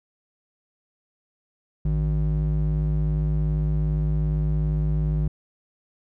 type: ring-modulated tone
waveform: triangle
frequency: 104.8 Hz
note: G#2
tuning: 16 cents sharp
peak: -15 dBFS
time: 1.85-5.28 s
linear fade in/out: 5 ms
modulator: 48.7 Hz
effects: none